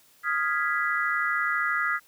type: chord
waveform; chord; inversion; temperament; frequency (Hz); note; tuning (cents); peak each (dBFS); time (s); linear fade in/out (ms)
sine; F half-diminished seventh; third; equal; 1244.5 / 1396.9 / 1661.2 / 1975.5; Eb6 / F6 / Ab6 / Cb7; 0 / 0 / 0 / 0; -29; 0.23-2; 50
effects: white hiss -59 dBFS RMS until 2.07 s